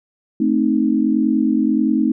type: chord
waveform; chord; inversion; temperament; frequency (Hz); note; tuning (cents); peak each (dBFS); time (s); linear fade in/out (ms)
sine; A diminished; none; equal; 220 / 261.6 / 311.1; A3 / C4 / Eb4; 0 / 0 / 0; -18; 0.4-2.12; 5
effects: none